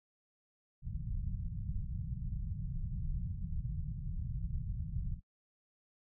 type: low-pass noise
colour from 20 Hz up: pink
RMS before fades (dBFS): -38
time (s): 0.82-5.21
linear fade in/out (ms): 50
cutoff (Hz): 170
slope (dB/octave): 48
effects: noise-tail reverb RT60 0.1 s tail -24 dB re dry